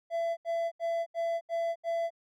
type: tone bursts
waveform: triangle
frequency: 671 Hz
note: E5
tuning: 31 cents sharp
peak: -26 dBFS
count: 6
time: 0.1-2.105 s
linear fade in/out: 50 ms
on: 270 ms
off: 77 ms
effects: none